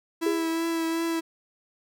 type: tone with vibrato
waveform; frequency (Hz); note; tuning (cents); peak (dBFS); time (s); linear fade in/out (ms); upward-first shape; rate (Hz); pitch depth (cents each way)
45% pulse; 329.6; E4; 0; -25; 0.21-1.21; 20; triangle; 2.7; 20
type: tone with exponential decay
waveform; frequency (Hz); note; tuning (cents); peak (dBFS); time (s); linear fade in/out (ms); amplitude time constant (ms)
sine; 407.4; G#4; -33; -21; 0.26-0.62; 5; 78
effects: none